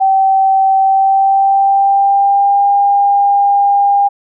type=tone with pitch glide; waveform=sine; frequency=772 to 803.9 Hz; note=G5 to G5; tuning=-27 to +43 cents; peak=-7 dBFS; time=0-4.09 s; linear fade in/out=20 ms; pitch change=+70 cents; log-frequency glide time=0.79-2.67 s; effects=none